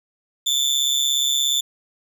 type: tone with amplitude modulation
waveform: 30% pulse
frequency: 3520 Hz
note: A7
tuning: in tune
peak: -12 dBFS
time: 0.46-1.61 s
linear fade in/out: 10 ms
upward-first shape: sine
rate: 137 Hz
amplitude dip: 75%
effects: none